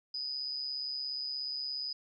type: tone with amplitude modulation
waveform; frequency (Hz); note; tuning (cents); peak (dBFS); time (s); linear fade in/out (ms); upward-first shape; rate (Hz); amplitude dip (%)
sine; 4978; D#8; 0; -32; 0.14-1.93; 5; sine; 137; 55
effects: none